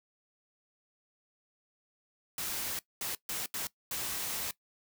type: noise bursts at uneven times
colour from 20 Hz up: white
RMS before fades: -36 dBFS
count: 5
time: 2.38-2.79 / 3.01-3.15 / 3.29-3.46 / 3.54-3.67 / 3.91-4.51 s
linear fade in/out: 2 ms
effects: noise-tail reverb RT60 0.1 s tail -19 dB re dry